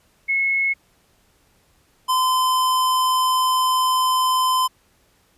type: tone pair in turn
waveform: sine / square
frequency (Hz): 2182 / 1025.6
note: C#7 / C6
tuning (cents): -28 / -35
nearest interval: octave + minor second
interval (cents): 1307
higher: first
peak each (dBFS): -17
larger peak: neither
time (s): 0.28-0.74 / 2.08-4.68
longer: second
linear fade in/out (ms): 20
effects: pink hiss -60 dBFS RMS until 5.37 s + resampled to 32000 Hz